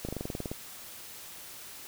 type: slowing click train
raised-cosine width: 2 ms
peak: -21 dBFS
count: 11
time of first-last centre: 0.05-0.515 s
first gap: 37 ms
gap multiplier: 1.05
effects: white hiss -46 dBFS RMS until 1.87 s